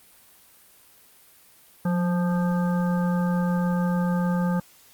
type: harmonic tone with a mistuned harmonic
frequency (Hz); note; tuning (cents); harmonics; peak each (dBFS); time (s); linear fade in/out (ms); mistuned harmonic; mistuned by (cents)
174.61; F3; 0; 1 / 3 / 5 / 7 / 9; -21 / -32 / -34 / -37 / -39; 1.85-4.6; 5; 1; +36
effects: white hiss -54 dBFS RMS until 4.93 s + Opus 32 kbps